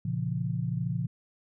sine chord, Bb minor, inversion none, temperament equal with one note detuned, 116.54 / 138.59 / 171.52 Hz, Bb2 / Db3 / F3, 0 / 0 / -31 cents, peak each -32 dBFS, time 0.05-1.07 s, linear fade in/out 5 ms, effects none

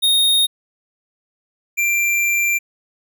square tone pair in turn, 3710 / 2365 Hz, A#7 / D7, -9 / +12 cents, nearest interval minor sixth, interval 779 cents, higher first, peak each -13 / -16 dBFS, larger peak first, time 0.02-0.47 / 1.77-2.59 s, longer second, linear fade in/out 20 ms, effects none

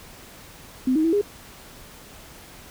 sine tone with pitch steps, 257.2 / 313.9 / 328.5 / 409.1 Hz, C4 / D#4 / E4 / G#4, -30 / +15 / -6 / -26 cents, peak -17 dBFS, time 0.87-1.214 s, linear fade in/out 5 ms, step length 86 ms, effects pink hiss -45 dBFS RMS until 2.7 s

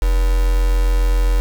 sine tone with quantisation, 43.65 Hz, F1, in tune, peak -12 dBFS, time 0.02-1.4 s, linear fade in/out 0 ms, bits 4, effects none

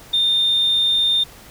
sine tone, 3624 Hz, A#7, 50 cents flat, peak -13 dBFS, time 0.13-1.24 s, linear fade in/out 10 ms, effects tanh soft clip ceiling -11 dBFS + pink hiss -43 dBFS RMS until 1.5 s

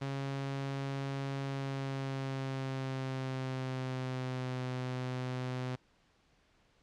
sawtooth tone with pitch glide, 137.2 to 127.27 Hz, C#3 to C3, -17 to -48 cents, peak -31 dBFS, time 0.01-5.76 s, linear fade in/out 10 ms, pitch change -131 cents, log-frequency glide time 1.43-4.66 s, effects pink hiss -69 dBFS RMS until 6.82 s + low-pass 5000 Hz 12 dB/octave

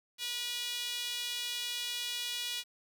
sawtooth tone with high-pass filter, 484.3 Hz, B4, 34 cents flat, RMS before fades -37 dBFS, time 0.18-2.64 s, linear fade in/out 50 ms, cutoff 3200 Hz, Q 2.5, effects 9-bit

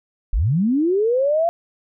sine linear sweep, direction up, 32.7 to 693 Hz, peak -15 dBFS, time 0.33-1.49 s, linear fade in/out 0 ms, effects none

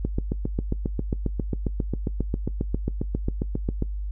click train, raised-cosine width 3 ms, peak -12 dBFS, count 29, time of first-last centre 0.05-3.824 s, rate 7.42 Hz, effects noise-tail reverb RT60 0.1 s tail -20 dB re dry + added 50 Hz sine -27 dBFS peak until 4.11 s

